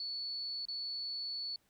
sine tone with dropouts, 4435 Hz, C#8, in tune, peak -37 dBFS, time 0-1.56 s, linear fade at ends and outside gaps 2 ms, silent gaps 0.654-0.684 s, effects pink hiss -73 dBFS RMS until 1.69 s

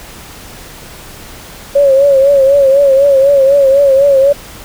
sine tone with vibrato, 551 Hz, C#5, 11 cents flat, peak -4 dBFS, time 1.75-4.33 s, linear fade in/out 10 ms, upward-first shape triangle, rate 4 Hz, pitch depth 77 cents each way, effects pink hiss -32 dBFS RMS until 4.64 s

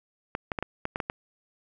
clicks, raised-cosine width 0.5 ms, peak -14 dBFS, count 8, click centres 0.351 / 0.518 / 0.588 / 0.626 / 0.854 / 0.959 / 1.002 / 1.099 s, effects none

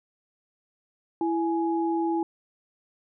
sine tone pair together, 332.4 / 836.8 Hz, E4 / G#5, +15 / +13 cents, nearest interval octave + major third, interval 1598 cents, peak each -24 / -29 dBFS, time 1.21-2.23 s, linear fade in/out 2 ms, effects none

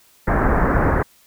pink low-pass noise, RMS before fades -17 dBFS, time 0.27-1.03 s, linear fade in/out 10 ms, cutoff 1800 Hz, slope 48 dB/octave, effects white hiss -54 dBFS RMS until 1.26 s

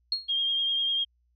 sine tone with exponential decay, 4284 Hz, C8, 40 cents sharp, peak -21 dBFS, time 0.12-0.31 s, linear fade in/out 2 ms, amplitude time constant 41 ms
sine tone with vibrato, 3226 Hz, G7, 49 cents sharp, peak -24 dBFS, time 0.28-1.05 s, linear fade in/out 20 ms, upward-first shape triangle, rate 10 Hz, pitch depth 28 cents each way
effects added 60 Hz sine -66 dBFS peak until 1.35 s

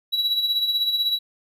triangle tone with tremolo, 3910 Hz, B7, 18 cents flat, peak -16 dBFS, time 0.12-1.19 s, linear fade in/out 20 ms, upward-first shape sine, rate 16 Hz, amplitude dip 55%, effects none

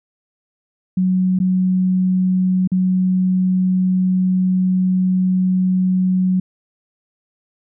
sine tone with dropouts, 185 Hz, F#3, in tune, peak -13 dBFS, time 0.97-6.4 s, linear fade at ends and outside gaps 5 ms, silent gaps 1.39-1.4 / 2.675-2.717 s, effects none

